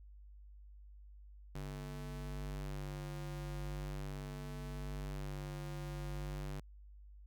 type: ring-modulated tone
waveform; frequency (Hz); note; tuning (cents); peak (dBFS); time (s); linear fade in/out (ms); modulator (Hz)
45% pulse; 98; G2; 0; -38; 1.55-6.6; 5; 48.8
effects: added 50 Hz sine -53 dBFS peak until 7.26 s